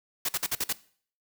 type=noise bursts; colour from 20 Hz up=white; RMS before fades=-28 dBFS; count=6; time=0.25-0.728 s; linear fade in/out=5 ms; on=38 ms; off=50 ms; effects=noise-tail reverb RT60 0.5 s tail -19 dB re dry